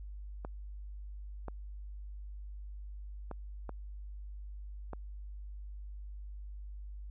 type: clicks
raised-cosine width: 1 ms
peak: -27 dBFS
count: 5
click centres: 0.449 / 1.483 / 3.313 / 3.693 / 4.933 s
effects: added 50 Hz sine -42 dBFS peak until 7.1 s